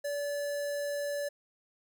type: tone with notch filter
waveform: square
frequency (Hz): 576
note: D5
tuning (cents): -34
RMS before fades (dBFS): -34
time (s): 0.04-1.29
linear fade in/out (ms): 10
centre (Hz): 3000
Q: 2
effects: none